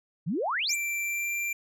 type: exponential sweep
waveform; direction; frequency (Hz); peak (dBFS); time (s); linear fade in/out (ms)
sine; up; 139.3 to 8600; -26; 0.26-0.76; 20
type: tone with pitch glide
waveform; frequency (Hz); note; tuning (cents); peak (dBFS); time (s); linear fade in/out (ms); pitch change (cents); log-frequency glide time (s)
square; 2349 to 2365; D7 to D7; 0 to +12; -29; 0.69-1.53; 5; +12; 1.03-1.34
effects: none